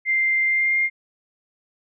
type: tone with pitch glide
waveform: sine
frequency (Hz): 2093 to 2116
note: C7 to C7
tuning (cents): 0 to +19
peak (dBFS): -17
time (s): 0.05-0.9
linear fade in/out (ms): 50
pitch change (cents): +19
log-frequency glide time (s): 0.45-0.78
effects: none